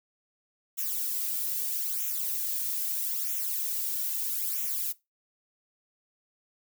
violet noise with flanger, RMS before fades -31 dBFS, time 0.77-4.93 s, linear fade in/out 20 ms, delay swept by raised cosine 0.21 to 2.41 ms, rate 0.78 Hz, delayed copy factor -0.8, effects noise-tail reverb RT60 0.2 s tail -19 dB re dry

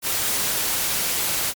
white noise, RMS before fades -23 dBFS, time 0.02-1.54 s, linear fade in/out 50 ms, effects MP3 96 kbps

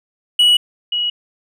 triangle / sine tone pair in turn, 2929 / 2912 Hz, F#7 / F#7, -18 / -28 cents, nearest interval unison, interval 10 cents, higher first, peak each -7 / -16 dBFS, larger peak first, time 0.39-0.57 / 0.92-1.1 s, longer neither, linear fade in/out 5 ms, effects none

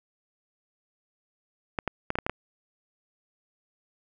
clicks, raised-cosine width 0.5 ms, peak -12 dBFS, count 7, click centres 1.788 / 1.877 / 2.104 / 2.155 / 2.187 / 2.265 / 2.296 s, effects none

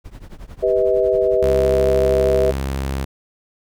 brown noise with tremolo, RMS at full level -32 dBFS, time 0.04-1.41 s, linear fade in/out 20 ms, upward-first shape triangle, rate 11 Hz, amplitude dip 95%
sine chord, G augmented, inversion none, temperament equal with one note detuned, 392 / 493.9 / 635.3 Hz, G4 / B4 / D#5, 0 / 0 / +36 cents, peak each -18 dBFS, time 0.62-2.52 s, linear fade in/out 20 ms
sawtooth tone, 67.5 Hz, C#2, 45 cents flat, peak -17 dBFS, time 1.42-3.05 s, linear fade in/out 10 ms
effects none

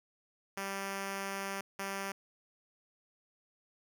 5% pulse tone bursts at uneven times, 196 Hz, G3, in tune, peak -25 dBFS, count 2, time 0.57-1.61 / 1.79-2.12 s, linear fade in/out 5 ms, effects none

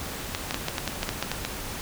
clicks, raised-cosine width 0.2 ms, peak -9 dBFS, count 11, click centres 0.349 / 0.509 / 0.544 / 0.684 / 0.782 / 0.877 / 1.031 / 1.091 / 1.226 / 1.316 / 1.45 s, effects pink hiss -35 dBFS RMS until 1.81 s

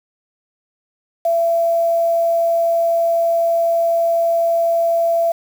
sine tone with quantisation, 672 Hz, E5, 33 cents sharp, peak -13 dBFS, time 1.25-5.32 s, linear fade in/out 5 ms, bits 6, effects none

